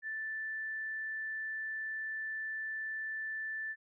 sine tone, 1761 Hz, A6, 1 cent sharp, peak -36 dBFS, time 0.02-3.76 s, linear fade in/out 50 ms, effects none

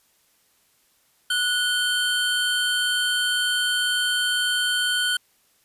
square tone pair together, 1469 / 3119 Hz, F#6 / G7, -13 / -9 cents, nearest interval octave + minor second, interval 1304 cents, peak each -24 dBFS, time 1.3-5.17 s, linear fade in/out 5 ms, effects white hiss -63 dBFS RMS until 5.64 s + resampled to 32000 Hz

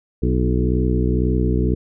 harmonic tone with a mistuned harmonic, 62 Hz, B1, 7 cents sharp, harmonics 1 / 2 / 3 / 4 / 5 / 6 / 7, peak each -19 / -22 / -24 / -25 / -26 / -27 / -27 dBFS, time 0.22-1.75 s, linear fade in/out 10 ms, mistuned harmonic 5, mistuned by +33 cents, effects none

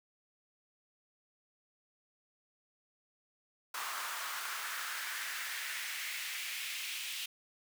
pink noise with high-pass filter sweep, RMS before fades -40 dBFS, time 3.74-7.26 s, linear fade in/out 5 ms, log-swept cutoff 1100 to 2800 Hz, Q 2.4, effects none

